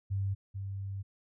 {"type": "tone pair in turn", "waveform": "sine", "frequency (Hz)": [98, 98], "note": ["G2", "G2"], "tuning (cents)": [0, 0], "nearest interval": "unison", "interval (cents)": 0, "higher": "neither", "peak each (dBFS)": [-29, -35], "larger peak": "first", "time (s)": [[0.1, 0.35], [0.54, 1.03]], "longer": "second", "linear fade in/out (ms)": 20, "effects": []}